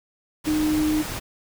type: tone in noise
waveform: sine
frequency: 306.9 Hz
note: D#4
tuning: 24 cents flat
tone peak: -19 dBFS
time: 0.46-1.03 s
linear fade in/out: 20 ms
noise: pink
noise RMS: -31 dBFS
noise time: 0.44-1.2 s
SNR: +9 dB
effects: none